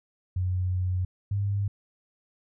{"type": "tone pair in turn", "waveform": "sine", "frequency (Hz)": [91.5, 100.43], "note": ["F#2", "G2"], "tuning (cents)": [-19, 42], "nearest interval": "major second", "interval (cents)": 161, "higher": "second", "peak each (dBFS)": -24, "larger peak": "neither", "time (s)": [[0.36, 1.05], [1.31, 1.68]], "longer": "first", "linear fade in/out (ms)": 5, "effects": []}